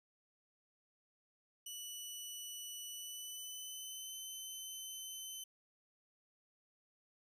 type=tone with pitch glide; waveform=15% pulse; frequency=2960 to 3059 Hz; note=F#7 to G7; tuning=0 to -43 cents; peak=-38 dBFS; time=1.66-5.44 s; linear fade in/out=5 ms; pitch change=+57 cents; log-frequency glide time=2.9-4.15 s; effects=none